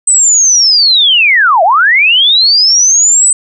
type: linear two-way sweep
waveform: sine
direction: down then up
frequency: 8180 to 622.3 to 8180 Hz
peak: -4 dBFS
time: 0.07-3.33 s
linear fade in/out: 5 ms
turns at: 1.63 s
effects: none